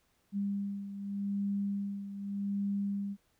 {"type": "beating tone pair", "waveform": "sine", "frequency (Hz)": [200, 200.84], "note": ["G3", "G3"], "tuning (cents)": [35, 42], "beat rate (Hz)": 0.84, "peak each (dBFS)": [-33, -39], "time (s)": [0.32, 3.17], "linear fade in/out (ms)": 50, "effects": ["pink hiss -73 dBFS RMS until 3.39 s"]}